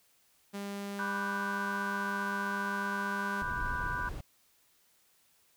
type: tone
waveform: sawtooth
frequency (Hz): 200.6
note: G3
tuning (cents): +40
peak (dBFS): -33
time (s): 0.53-3.43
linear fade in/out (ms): 20
type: chord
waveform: sine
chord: G major seventh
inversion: first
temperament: equal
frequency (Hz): 987.8 / 1174.7 / 1480 / 1568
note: B5 / D6 / F#6 / G6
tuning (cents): 0 / 0 / 0 / 0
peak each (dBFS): -37 / -42 / -37 / -39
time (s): 0.99-4.09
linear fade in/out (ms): 2
type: noise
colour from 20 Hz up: brown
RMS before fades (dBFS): -39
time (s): 3.41-4.21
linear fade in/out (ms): 5
effects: white hiss -68 dBFS RMS until 5.56 s